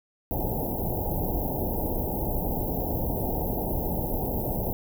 pink band-stop noise, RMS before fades -28 dBFS, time 0.31-4.73 s, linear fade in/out 0 ms, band 890 to 12000 Hz, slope 96 dB/octave, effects none

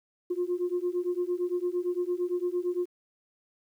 sine beating tone pair, 351.4 / 360.2 Hz, F4 / F#4, +11 / -46 cents, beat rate 8.8 Hz, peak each -29 dBFS, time 0.3-2.86 s, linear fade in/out 10 ms, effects tanh soft clip ceiling -21 dBFS + 10-bit

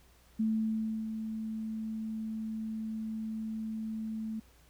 sine tone with ADSR envelope, 220 Hz, A3, in tune, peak -26 dBFS, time 0.39-4.4 s, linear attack 11 ms, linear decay 660 ms, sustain -8 dB, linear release 8 ms, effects added 60 Hz sine -61 dBFS peak until 4.69 s + pink hiss -64 dBFS RMS until 4.69 s

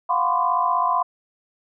sine tone cluster, 703 / 745 / 1011 / 1067 / 1179 Hz, F5 / F#5 / B5 / C6 / D6, +11 / +12 / +40 / +34 / +6 cents, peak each -25 / -29 / -20 / -25 / -29 dBFS, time 0.09-1.03 s, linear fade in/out 10 ms, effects none

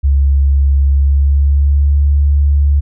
sine tone with pitch glide, 69.3 to 71.54 Hz, C#2 to D2, 0 to -45 cents, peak -7 dBFS, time 0.03-2.81 s, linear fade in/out 20 ms, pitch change +55 cents, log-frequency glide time 0.93-1.97 s, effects none

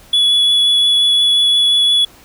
triangle tone with vibrato, 3403 Hz, G#7, 41 cents sharp, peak -8 dBFS, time 0.13-2.05 s, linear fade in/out 5 ms, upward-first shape triangle, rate 5.7 Hz, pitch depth 10 cents each way, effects pink hiss -44 dBFS RMS until 2.24 s

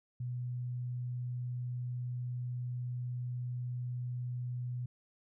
sine tone, 123.47 Hz, B2, in tune, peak -35 dBFS, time 0.2-4.86 s, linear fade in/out 5 ms, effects none

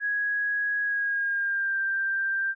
sine tone with pitch glide, 1661.2 to 1578.9 Hz, G#6 to G6, 0 to +12 cents, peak -24 dBFS, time 0-2.55 s, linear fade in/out 50 ms, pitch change -88 cents, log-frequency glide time 0.82-1.78 s, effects none

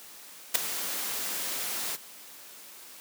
white noise with ADSR envelope, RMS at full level -19 dBFS, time 0.54-1.97 s, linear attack 14 ms, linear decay 7 ms, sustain -14 dB, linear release 24 ms, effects white hiss -48 dBFS RMS until 3 s + high-pass 200 Hz 12 dB/octave

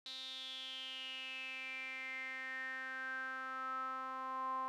sawtooth tone with band-pass filter sweep, 261.6 Hz, C4, in tune, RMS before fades -44 dBFS, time 0.06-4.68 s, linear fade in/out 0 ms, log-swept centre 3900 to 1000 Hz, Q 9.2, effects none

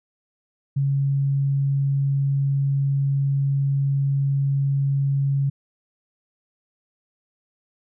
sine tone, 138.59 Hz, C#3, in tune, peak -18 dBFS, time 0.76-5.5 s, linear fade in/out 10 ms, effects none

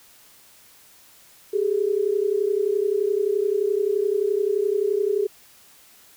sine tone pair together, 392.5 / 424.1 Hz, G4 / G#4, +2 / +36 cents, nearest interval minor second, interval 134 cents, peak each -22 dBFS, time 1.53-5.27 s, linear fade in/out 10 ms, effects white hiss -52 dBFS RMS until 6.16 s

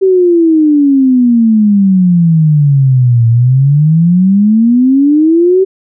sine exponential two-way sweep, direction down then up, 387.5 to 114.1 to 387.5 Hz, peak -4 dBFS, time 0.01-5.65 s, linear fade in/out 20 ms, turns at 3.28 s, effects none

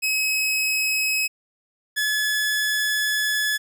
sawtooth tone pair in turn, 2557 / 1710.9 Hz, D#7 / A6, +47 / -49 cents, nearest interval perfect fifth, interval 696 cents, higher first, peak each -17 dBFS, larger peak neither, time 0.02-1.28 / 1.96-3.58 s, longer second, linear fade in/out 20 ms, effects none

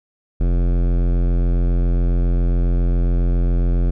sine tone with hard clipping, 43.65 Hz, F1, in tune, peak -16 dBFS, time 0.4-3.91 s, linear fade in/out 10 ms, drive 17 dB, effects none

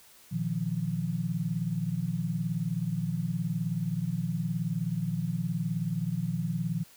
sine chord, Bb suspended fourth, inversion none, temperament equal with one note detuned, 118.92 / 155.56 / 174.61 Hz, Bb2 / Eb3 / F3, +35 / 0 / 0 cents, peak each -35 / -32 / -31 dBFS, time 0.31-6.84 s, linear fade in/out 20 ms, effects white hiss -56 dBFS RMS until 6.96 s

